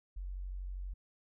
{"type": "tone", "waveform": "sine", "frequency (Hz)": 46.25, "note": "F#1", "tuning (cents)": 0, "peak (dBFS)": -38, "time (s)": [0.16, 0.94], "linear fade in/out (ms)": 10, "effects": []}